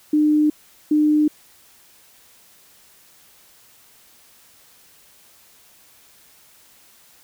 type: tone pair in turn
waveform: sine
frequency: 302 / 302 Hz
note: D4 / D4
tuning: +48 / +48 cents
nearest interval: unison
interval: 0 cents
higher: neither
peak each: -13 dBFS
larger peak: neither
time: 0.13-0.5 / 0.91-1.28 s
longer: neither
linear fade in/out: 5 ms
effects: white hiss -52 dBFS RMS until 7.23 s